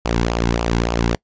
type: tone with flanger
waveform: sawtooth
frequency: 57.9 Hz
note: A#1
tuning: 11 cents flat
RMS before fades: -19 dBFS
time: 0.05-1.15 s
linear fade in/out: 0 ms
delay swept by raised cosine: 0.5 to 1.7 ms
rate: 3.5 Hz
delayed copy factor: -0.65
effects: noise-tail reverb RT60 0.1 s tail -26 dB re dry + resampled to 16000 Hz

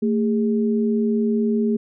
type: tone pair together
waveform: sine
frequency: 223.7 / 408.4 Hz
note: A3 / G#4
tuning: +29 / -29 cents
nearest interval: minor seventh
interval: 1042 cents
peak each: -18 / -23 dBFS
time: 0.02-1.77 s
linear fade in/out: 10 ms
effects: none

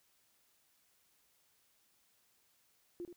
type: tone with echo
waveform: sine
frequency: 349.2 Hz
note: F4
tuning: in tune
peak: -40 dBFS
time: 3-3.05 s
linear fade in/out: 0 ms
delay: 77 ms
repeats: 1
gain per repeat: -8 dB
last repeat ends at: 3.127 s
effects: white hiss -73 dBFS RMS until 3.16 s

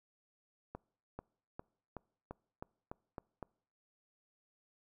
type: accelerating click train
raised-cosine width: 1 ms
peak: -29 dBFS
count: 9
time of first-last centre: 0.75-3.427 s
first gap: 440 ms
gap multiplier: 0.92
effects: noise-tail reverb RT60 0.6 s tail -26 dB re dry

